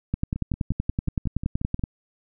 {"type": "two click trains", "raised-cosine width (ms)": 5, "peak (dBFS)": [-11, -18], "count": [19, 9], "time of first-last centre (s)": [[0.14, 1.838], [0.36, 1.794]], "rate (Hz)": [10.6, 5.58], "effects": []}